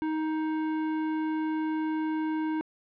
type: tone with hard clipping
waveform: sine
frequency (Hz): 313.4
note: D#4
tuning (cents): +13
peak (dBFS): -29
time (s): 0.02-2.61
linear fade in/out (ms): 0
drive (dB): 16
effects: low-pass 2000 Hz 12 dB/octave